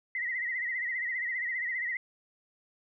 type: tone with vibrato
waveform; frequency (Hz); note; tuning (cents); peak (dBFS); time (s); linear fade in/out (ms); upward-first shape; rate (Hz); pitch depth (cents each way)
sine; 1974; B6; -1; -30; 0.15-1.97; 2; sine; 15; 90
effects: none